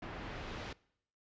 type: noise with low-pass filter sweep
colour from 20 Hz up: pink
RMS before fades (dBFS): -44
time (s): 0.02-0.73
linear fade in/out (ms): 5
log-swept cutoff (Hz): 2000 to 4000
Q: 0.82
effects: noise-tail reverb RT60 0.7 s tail -23 dB re dry + resampled to 16000 Hz